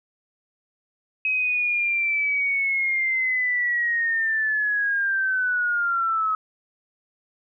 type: linear sweep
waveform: sine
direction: down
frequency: 2545 to 1275 Hz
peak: -20 dBFS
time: 1.25-6.35 s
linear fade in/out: 2 ms
effects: none